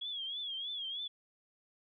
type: tone with vibrato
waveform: sine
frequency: 3322 Hz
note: G#7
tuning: in tune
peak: -37 dBFS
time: 0.01-1.08 s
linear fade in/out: 10 ms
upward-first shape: triangle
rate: 3.2 Hz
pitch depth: 120 cents each way
effects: none